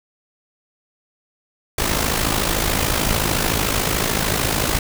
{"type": "noise with amplitude modulation", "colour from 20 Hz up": "pink", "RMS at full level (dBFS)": -17, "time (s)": [1.78, 4.79], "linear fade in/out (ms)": 5, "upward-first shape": "sine", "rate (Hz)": 53.6, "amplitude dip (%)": 65, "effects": []}